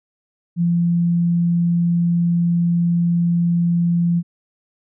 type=tone; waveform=sine; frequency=171.6 Hz; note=F3; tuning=30 cents flat; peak=-14 dBFS; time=0.56-4.23 s; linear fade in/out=50 ms; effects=none